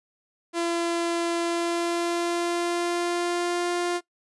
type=tone with pitch glide; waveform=sawtooth; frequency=340 to 350.6 Hz; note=F4 to F4; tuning=-46 to +7 cents; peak=-20 dBFS; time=0.53-4.01 s; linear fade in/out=50 ms; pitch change=+53 cents; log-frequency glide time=1.4-3.7 s; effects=noise-tail reverb RT60 0.1 s tail -19 dB re dry + resampled to 24000 Hz